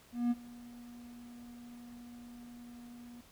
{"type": "tone with ADSR envelope", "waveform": "triangle", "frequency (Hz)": 240, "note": "B3", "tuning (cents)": -49, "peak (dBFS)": -24, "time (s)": [0.12, 3.21], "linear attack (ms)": 190, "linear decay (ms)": 32, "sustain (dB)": -22, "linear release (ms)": 4, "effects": ["pink hiss -61 dBFS RMS until 3.31 s"]}